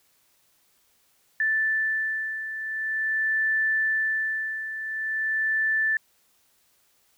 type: beating tone pair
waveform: sine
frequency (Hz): 1760 / 1760.45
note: A6 / A6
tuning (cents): 0 / 0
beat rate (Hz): 0.45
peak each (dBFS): -30 / -24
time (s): 1.4-5.97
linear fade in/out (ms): 2
effects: white hiss -65 dBFS RMS until 7.17 s